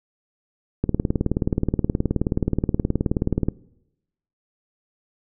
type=click train; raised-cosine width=3 ms; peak=-7 dBFS; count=51; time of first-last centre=0.84-3.486 s; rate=18.9 Hz; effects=noise-tail reverb RT60 0.9 s tail -22 dB re dry